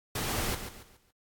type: noise with echo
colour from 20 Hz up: pink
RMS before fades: -32 dBFS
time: 0.15-0.55 s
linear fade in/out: 5 ms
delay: 140 ms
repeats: 4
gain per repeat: -9 dB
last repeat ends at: 1.11 s
effects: AAC 64 kbps